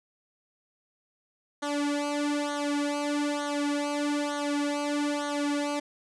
sawtooth tone with flanger, 290.7 Hz, D4, 18 cents flat, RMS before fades -29 dBFS, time 1.62-5.8 s, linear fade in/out 10 ms, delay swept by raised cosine 0.39 to 2.89 ms, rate 1.1 Hz, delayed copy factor -1, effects resampled to 22050 Hz + 10-bit

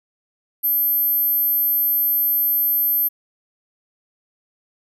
sine tone, 12900 Hz, G9, 48 cents sharp, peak -15 dBFS, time 0.63-3.09 s, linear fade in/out 20 ms, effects tanh soft clip ceiling -11 dBFS

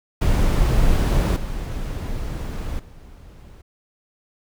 brown noise with level steps, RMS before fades -17 / -27 / -42 dBFS, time 0.21-3.62 s, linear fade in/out 10 ms, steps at 1.36 / 2.79 s, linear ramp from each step 5 ms, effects none

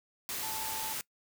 sine tone in noise, 880 Hz, A5, in tune, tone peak -40 dBFS, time 0.43-0.93 s, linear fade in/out 0 ms, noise white, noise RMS -37 dBFS, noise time 0.29-1.01 s, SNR -6 dB, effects noise-tail reverb RT60 0.1 s tail -22 dB re dry

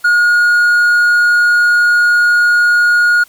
triangle tone, 1437 Hz, F6, 49 cents sharp, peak -5 dBFS, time 0.04-3.24 s, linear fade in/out 10 ms, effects white hiss -45 dBFS RMS until 3.28 s + MP3 96 kbps

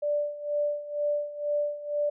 sine tone with tremolo, 587.3 Hz, D5, in tune, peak -23 dBFS, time 0.02-2.1 s, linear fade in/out 10 ms, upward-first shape sine, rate 2.1 Hz, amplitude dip 80%, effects none

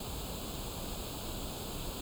pink noise with comb filter, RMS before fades -40 dBFS, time 0-2.01 s, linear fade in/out 5 ms, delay 0.26 ms, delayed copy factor +0.8, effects none

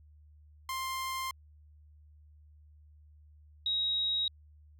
sawtooth / sine tone pair in turn, 1052 / 3803 Hz, C6 / A#7, +9 / +34 cents, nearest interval octave + minor seventh, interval 2225 cents, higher second, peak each -30 / -28 dBFS, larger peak second, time 0.69-1.31 / 3.66-4.28 s, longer neither, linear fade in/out 2 ms, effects added 75 Hz sine -55 dBFS peak until 4.79 s

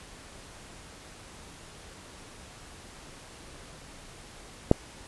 click, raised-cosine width 2 ms, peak -3 dBFS, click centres 4.714 s, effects pink hiss -48 dBFS RMS until 5.07 s + resampled to 24000 Hz

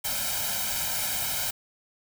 white noise with comb filter, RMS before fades -29 dBFS, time 0.04-1.51 s, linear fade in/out 10 ms, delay 1.3 ms, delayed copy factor +0.95, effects none

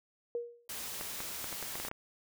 sine tone with exponential decay, 474.6 Hz, A#4, 31 cents sharp, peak -30 dBFS, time 0.35-0.68 s, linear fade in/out 1 ms, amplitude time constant 70 ms
white noise, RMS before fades -41 dBFS, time 0.69-1.89 s, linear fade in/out 5 ms
clicks, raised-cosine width 0.5 ms, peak -25 dBFS, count 10, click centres 1.011 / 1.204 / 1.443 / 1.527 / 1.627 / 1.755 / 1.8 / 1.85 / 1.883 / 1.914 s
effects none

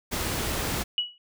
pink noise, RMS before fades -29 dBFS, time 0.11-0.84 s, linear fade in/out 20 ms
sine tone with exponential decay, 2929 Hz, F#7, 18 cents flat, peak -19 dBFS, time 0.98-1.18 s, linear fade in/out 1 ms, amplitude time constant 42 ms
effects none

